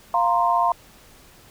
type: chord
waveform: sine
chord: F suspended fourth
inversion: none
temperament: just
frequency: 698.5 / 931.3 / 1047.7 Hz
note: F5 / Bb5 / C6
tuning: 0 / -2 / +2 cents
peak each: -21 dBFS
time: 0.14-0.72 s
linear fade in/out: 2 ms
effects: pink hiss -50 dBFS RMS until 1.5 s